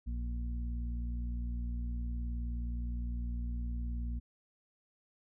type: harmonic tone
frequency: 59.4 Hz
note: A#1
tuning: 33 cents sharp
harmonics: 1 / 2 / 3 / 4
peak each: -34 / -49 / -52 / -46 dBFS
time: 0.06-4.2 s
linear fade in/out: 20 ms
effects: none